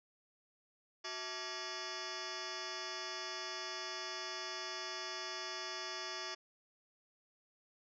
sine tone with frequency modulation, 1900 Hz, A#6, 33 cents sharp, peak -40 dBFS, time 1.04-6.35 s, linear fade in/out 10 ms, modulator 510 Hz, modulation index 7.6, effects none

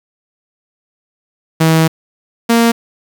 sawtooth tone pair in turn, 161.1 / 232.1 Hz, E3 / A#3, -39 / -7 cents, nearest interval tritone, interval 632 cents, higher second, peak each -4 dBFS, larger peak neither, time 1.6-1.88 / 2.49-2.72 s, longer first, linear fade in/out 10 ms, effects 7-bit

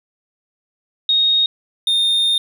sine / triangle tone pair in turn, 3730 / 3653 Hz, A#7 / A#7, 0 / -36 cents, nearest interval unison, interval 36 cents, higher first, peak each -12 dBFS, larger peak neither, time 1.09-1.46 / 1.87-2.38 s, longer second, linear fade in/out 2 ms, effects none

